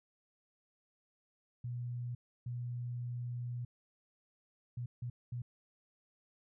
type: tone bursts at uneven times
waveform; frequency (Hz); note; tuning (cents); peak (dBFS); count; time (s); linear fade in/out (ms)
sine; 121.6; B2; -26; -37; 5; 1.64-2.15 / 2.46-3.65 / 4.77-4.86 / 5.02-5.1 / 5.32-5.42; 5
effects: none